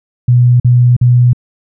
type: tone bursts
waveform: sine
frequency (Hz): 122.8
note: B2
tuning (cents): -9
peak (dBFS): -4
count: 3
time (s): 0.28-1.332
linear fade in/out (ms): 5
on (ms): 320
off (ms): 46
effects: none